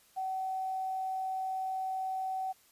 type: tone with quantisation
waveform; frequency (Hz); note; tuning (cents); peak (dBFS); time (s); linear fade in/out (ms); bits
sine; 758; F#5; +42; -32; 0.16-2.53; 20; 10
effects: white hiss -64 dBFS RMS until 2.71 s + resampled to 32000 Hz